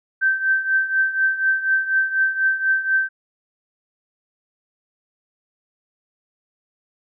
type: tone with tremolo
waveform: sine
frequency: 1554 Hz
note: G6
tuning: 16 cents flat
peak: -13 dBFS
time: 0.21-3.09 s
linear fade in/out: 20 ms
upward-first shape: triangle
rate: 4.1 Hz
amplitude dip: 80%
effects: none